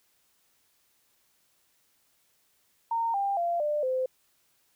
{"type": "tone with pitch steps", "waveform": "sine", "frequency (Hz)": [919, 795.4, 688.5, 595.9, 515.8], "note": ["A#5", "G5", "F5", "D5", "C5"], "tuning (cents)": [-25, 25, -25, 25, -25], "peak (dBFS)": -25, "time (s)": [2.91, 4.06], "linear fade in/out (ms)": 5, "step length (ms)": 230, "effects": ["white hiss -69 dBFS RMS until 4.75 s"]}